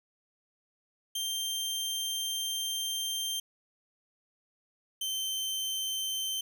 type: tone pair in turn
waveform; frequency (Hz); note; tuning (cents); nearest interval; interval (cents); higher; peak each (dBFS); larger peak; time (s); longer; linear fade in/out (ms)
sawtooth; 3160 / 3102; G7 / G7; +13 / -19; unison; 32; first; -28; neither; 1.15-3.4 / 5.01-6.41; first; 5
effects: none